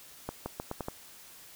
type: accelerating click train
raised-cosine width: 1 ms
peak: -20 dBFS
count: 6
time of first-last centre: 0.29-0.884 s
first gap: 170 ms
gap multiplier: 0.82
effects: white hiss -52 dBFS RMS until 1.55 s